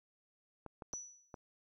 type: clicks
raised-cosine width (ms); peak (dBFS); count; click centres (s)
1; -32; 4; 0.663 / 0.822 / 0.936 / 1.342
type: tone with exponential decay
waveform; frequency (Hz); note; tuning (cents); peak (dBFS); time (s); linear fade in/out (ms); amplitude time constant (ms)
sine; 5920; F#8; 0; -38; 0.93-1.35; 0; 91
effects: none